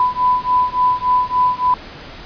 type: beating tone pair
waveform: sine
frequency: 997 / 1000.5 Hz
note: B5 / B5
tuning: +16 / +22 cents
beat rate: 3.5 Hz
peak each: -16 dBFS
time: 0-1.74 s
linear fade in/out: 2 ms
effects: pink hiss -35 dBFS RMS until 2.25 s + resampled to 11025 Hz